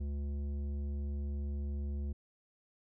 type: tone with tanh clipping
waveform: sine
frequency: 71.4 Hz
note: D2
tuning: 48 cents flat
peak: -36 dBFS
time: 0-2.13 s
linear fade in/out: 10 ms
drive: 11 dB
effects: none